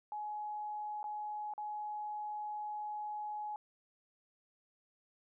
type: tone with dropouts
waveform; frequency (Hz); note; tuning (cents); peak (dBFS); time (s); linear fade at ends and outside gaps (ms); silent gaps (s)
sine; 842; G#5; +24; -38; 0.12-3.56; 1; 1.03-1.041 / 1.537-1.579
effects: none